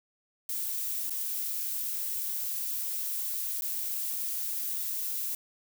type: noise with dropouts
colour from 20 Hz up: violet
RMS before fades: -33 dBFS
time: 0.49-5.35 s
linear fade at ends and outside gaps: 2 ms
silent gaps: 1.097-1.105 / 3.61-3.62 s
effects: none